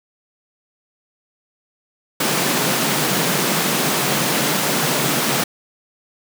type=high-pass noise; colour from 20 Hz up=pink; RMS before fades=-19 dBFS; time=2.2-5.44 s; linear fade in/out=5 ms; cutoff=130 Hz; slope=96 dB/octave; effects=none